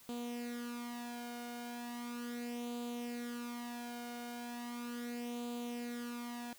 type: tone with flanger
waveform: sawtooth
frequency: 239.8 Hz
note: A#3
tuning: 49 cents sharp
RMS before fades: -43 dBFS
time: 0.09-6.53 s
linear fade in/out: 0 ms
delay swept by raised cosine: 0.27 to 1.37 ms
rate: 0.37 Hz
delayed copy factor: +0.7
effects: white hiss -60 dBFS RMS until 6.58 s